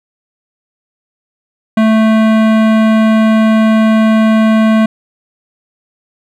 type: tone with hard clipping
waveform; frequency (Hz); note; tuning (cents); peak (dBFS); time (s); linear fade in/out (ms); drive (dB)
sine; 220; A3; 0; -8; 1.77-4.86; 5; 18
effects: none